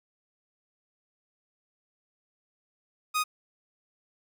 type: tone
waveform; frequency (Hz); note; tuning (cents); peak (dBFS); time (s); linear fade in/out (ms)
sawtooth; 1244.5; D#6; 0; -21; 3.14-3.24; 20
effects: none